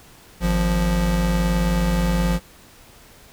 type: tone pair together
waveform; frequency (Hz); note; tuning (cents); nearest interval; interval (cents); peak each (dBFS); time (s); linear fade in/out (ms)
square; 51.91 / 174.6; G#1 / F3; 0 / 0; octave + major sixth; 2100; -21; 0.4-2.4; 50
effects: pink hiss -48 dBFS RMS until 3.32 s